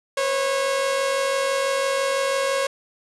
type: tone pair together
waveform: sawtooth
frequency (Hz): 499.8 / 545.8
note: B4 / C#5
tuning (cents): +21 / -27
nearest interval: major second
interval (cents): 152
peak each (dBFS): -25 / -17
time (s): 0.17-2.67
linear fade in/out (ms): 5
effects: resampled to 24000 Hz + 7-bit